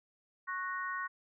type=chord; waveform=sine; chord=F# major; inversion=second; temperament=equal with one note detuned; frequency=1101.1 / 1480 / 1864.7 Hz; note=C#6 / F#6 / A#6; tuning=-12 / 0 / 0 cents; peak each=-38 / -40 / -40 dBFS; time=0.47-1.08 s; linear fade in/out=20 ms; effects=none